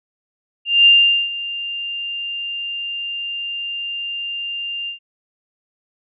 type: tone with ADSR envelope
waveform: sine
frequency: 2795 Hz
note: F7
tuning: 1 cent sharp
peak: -6 dBFS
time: 0.65-4.99 s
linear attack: 210 ms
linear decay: 430 ms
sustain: -17 dB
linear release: 110 ms
effects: none